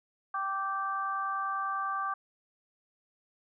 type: harmonic tone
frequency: 390 Hz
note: G4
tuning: 9 cents flat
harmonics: 2 / 3 / 4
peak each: -38 / -31 / -39 dBFS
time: 0.34-2.14 s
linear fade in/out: 5 ms
effects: none